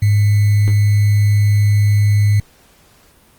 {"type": "tone with sample-and-hold", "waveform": "sine", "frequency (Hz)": 103.5, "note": "G#2", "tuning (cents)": -5, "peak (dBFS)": -9, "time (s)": [0.02, 2.4], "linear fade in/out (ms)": 5, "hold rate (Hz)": 2100, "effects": ["pink hiss -50 dBFS RMS until 3.38 s", "Opus 32 kbps"]}